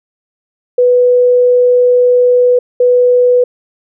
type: tone pair in turn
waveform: sine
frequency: 493.9 / 493.9 Hz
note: B4 / B4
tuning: 0 / 0 cents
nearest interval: unison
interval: 0 cents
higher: neither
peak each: -5 dBFS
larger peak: neither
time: 0.78-2.59 / 2.8-3.44 s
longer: first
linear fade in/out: 5 ms
effects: none